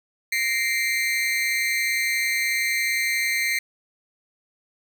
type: tone with amplitude modulation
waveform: 40% pulse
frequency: 2093 Hz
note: C7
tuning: in tune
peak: -16 dBFS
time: 0.32-3.59 s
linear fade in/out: 5 ms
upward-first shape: sine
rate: 231 Hz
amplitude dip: 100%
effects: none